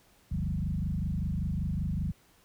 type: tone with frequency modulation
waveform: sine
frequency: 118.1 Hz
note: A#2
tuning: 23 cents sharp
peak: -28 dBFS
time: 0.31-2.12 s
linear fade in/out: 10 ms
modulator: 25.2 Hz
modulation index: 3
effects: pink hiss -63 dBFS RMS until 2.44 s